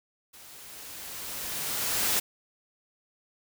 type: noise with level ramp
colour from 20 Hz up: white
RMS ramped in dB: -50 to -25 dBFS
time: 0.33-2.2 s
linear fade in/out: 10 ms
effects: none